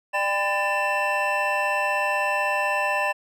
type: tone cluster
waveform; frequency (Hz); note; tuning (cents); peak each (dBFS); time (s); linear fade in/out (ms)
triangle; 596 / 796 / 1007 / 1772 / 2674; D5 / G5 / B5 / A6 / E7; +25 / +26 / +33 / +12 / +24; -26; 0.13-3.13; 20
effects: none